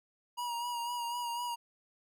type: tone with vibrato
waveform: square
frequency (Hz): 955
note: A#5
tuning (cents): +42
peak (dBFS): -35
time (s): 0.37-1.56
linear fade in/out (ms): 20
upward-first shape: sine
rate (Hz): 4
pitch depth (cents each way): 32
effects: none